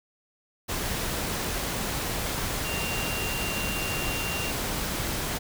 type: tone in noise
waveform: sine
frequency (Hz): 2772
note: F7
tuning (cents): -14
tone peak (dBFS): -33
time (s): 2.64-4.52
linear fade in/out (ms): 20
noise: pink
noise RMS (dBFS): -30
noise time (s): 0.68-5.39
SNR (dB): -6
effects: none